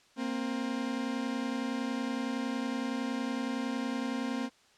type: tone pair together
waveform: 40% pulse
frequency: 232.8 / 263.6 Hz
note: A#3 / C4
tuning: -2 / +13 cents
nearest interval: major second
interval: 215 cents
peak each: -34 / -33 dBFS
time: 0.16-4.5 s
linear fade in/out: 50 ms
effects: white hiss -63 dBFS RMS until 4.77 s + low-pass 6000 Hz 12 dB/octave